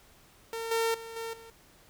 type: tone with level steps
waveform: sawtooth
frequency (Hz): 455.1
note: A#4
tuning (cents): -42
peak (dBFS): -30 / -22 / -37 / -31 / -44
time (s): 0.53-1.5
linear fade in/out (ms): 0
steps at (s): 0.71 / 0.94 / 1.16 / 1.33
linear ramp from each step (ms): 5
effects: pink hiss -59 dBFS RMS until 1.89 s